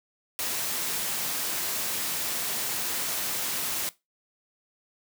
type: high-pass noise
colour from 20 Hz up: white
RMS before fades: -30 dBFS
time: 0.39-3.89 s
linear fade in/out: 0 ms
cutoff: 110 Hz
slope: 12 dB/octave
effects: noise-tail reverb RT60 0.2 s tail -18 dB re dry